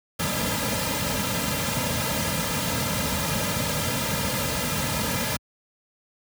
pink noise with comb filter, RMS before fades -26 dBFS, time 0.19-5.37 s, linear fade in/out 10 ms, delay 2.7 ms, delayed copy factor -0.9, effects high-pass 60 Hz 12 dB/octave

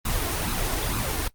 pink noise with flanger, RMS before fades -26 dBFS, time 0.05-1.28 s, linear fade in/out 5 ms, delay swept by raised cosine 0.76 to 2.86 ms, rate 2.2 Hz, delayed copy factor +0.65, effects noise-tail reverb RT60 0.1 s tail -21 dB re dry + Opus 24 kbps

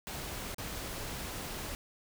pink noise with dropouts, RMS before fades -40 dBFS, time 0.07-1.75 s, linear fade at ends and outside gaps 0 ms, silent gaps 0.545-0.583 s, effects none

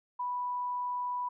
sine tone, 986 Hz, B5, 3 cents flat, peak -31 dBFS, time 0.19-1.29 s, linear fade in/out 10 ms, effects none

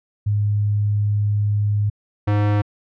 sine / square tone pair in turn, 103.7 / 103.7 Hz, G#2 / G#2, -2 / -2 cents, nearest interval unison, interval 0 cents, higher neither, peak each -16 dBFS, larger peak neither, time 0.26-1.9 / 2.27-2.62 s, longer first, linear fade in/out 10 ms, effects low-pass 2000 Hz 12 dB/octave

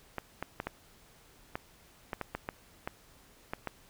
clicks, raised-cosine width 0.5 ms, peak -19 dBFS, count 12, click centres 0.183 / 0.426 / 0.601 / 0.67 / 1.555 / 2.132 / 2.213 / 2.35 / 2.489 / 2.875 / 3.535 / 3.673 s, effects pink hiss -60 dBFS RMS until 3.89 s

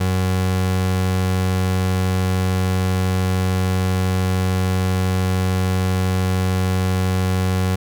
30% pulse tone, 93 Hz, F#2, 9 cents sharp, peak -14 dBFS, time 0-7.76 s, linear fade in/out 10 ms, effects none

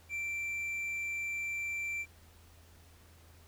triangle tone with hard clipping, 2348 Hz, D7, 1 cent flat, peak -35 dBFS, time 0.09-2.06 s, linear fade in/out 50 ms, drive 6 dB, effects added 82 Hz sine -58 dBFS peak until 3.47 s + pink hiss -62 dBFS RMS until 3.47 s

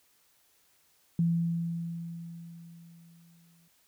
sine tone with exponential decay, 168.4 Hz, E3, 37 cents sharp, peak -22 dBFS, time 1.19-3.68 s, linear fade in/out 2 ms, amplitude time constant 540 ms, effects white hiss -67 dBFS RMS until 3.87 s

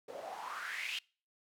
white noise with band-pass filter sweep, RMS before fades -42 dBFS, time 0.08-0.99 s, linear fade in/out 5 ms, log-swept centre 460 to 3100 Hz, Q 5.8, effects noise-tail reverb RT60 0.4 s tail -26 dB re dry

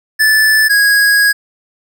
square tone pair in turn, 1747 / 1652.9 Hz, A6 / G#6, -13 / -9 cents, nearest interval minor second, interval 96 cents, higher first, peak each -8 dBFS, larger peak neither, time 0.19-0.69 / 0.69-1.33 s, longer second, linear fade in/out 20 ms, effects none

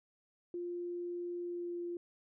sine tone with pitch glide, 350 to 347.2 Hz, F4 to F4, +4 to -10 cents, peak -37 dBFS, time 0.54-1.97 s, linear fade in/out 2 ms, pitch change -14 cents, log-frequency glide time 1.42-1.82 s, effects none

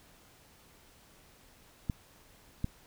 clicks, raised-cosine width 5 ms, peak -18 dBFS, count 2, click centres 1.898 / 2.644 s, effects pink hiss -60 dBFS RMS until 2.86 s

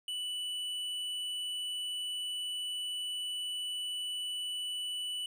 sine tone with hard clipping, 2969 Hz, F#7, 5 cents sharp, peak -36 dBFS, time 0.08-5.26 s, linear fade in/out 2 ms, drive 7 dB, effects none

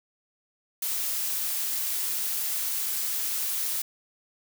blue noise, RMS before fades -29 dBFS, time 0.82-3.82 s, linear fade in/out 5 ms, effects none

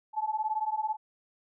sine beating tone pair, 856 / 874 Hz, A5 / A5, -48 / -12 cents, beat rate 18 Hz, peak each -31 dBFS, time 0.13-0.97 s, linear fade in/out 50 ms, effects none

